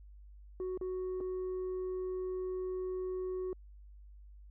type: tone with dropouts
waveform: sine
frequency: 370 Hz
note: F#4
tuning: in tune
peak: -32 dBFS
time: 0.6-3.53 s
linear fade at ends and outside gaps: 1 ms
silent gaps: 0.775-0.812 / 1.204-1.209 s
effects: tanh soft clip ceiling -34 dBFS + added 50 Hz sine -51 dBFS peak until 4.5 s